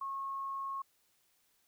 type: tone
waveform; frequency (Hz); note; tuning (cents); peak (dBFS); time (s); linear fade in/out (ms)
sine; 1090; C#6; -29; -36; 0.01-0.82; 5
effects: white hiss -73 dBFS RMS until 1.67 s